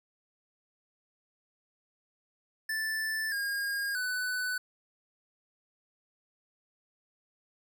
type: tone with pitch steps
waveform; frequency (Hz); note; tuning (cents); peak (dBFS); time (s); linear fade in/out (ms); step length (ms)
square; 1760 / 1623.3 / 1497.2; A6 / G#6 / F#6; 0 / -40 / +20; -31; 2.69-4.58; 5; 630
effects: none